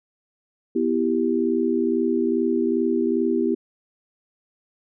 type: chord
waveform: sine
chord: E minor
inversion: second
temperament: equal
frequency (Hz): 246.9 / 329.6 / 392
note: B3 / E4 / G4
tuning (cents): 0 / 0 / 0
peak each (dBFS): -23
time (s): 0.75-3.55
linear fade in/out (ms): 10
effects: none